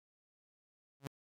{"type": "tone with exponential growth", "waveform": "sawtooth", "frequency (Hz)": 138.59, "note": "C#3", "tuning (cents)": 0, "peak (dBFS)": -32, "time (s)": [1, 1.07], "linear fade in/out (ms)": 0, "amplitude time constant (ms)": 15, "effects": ["AAC 48 kbps"]}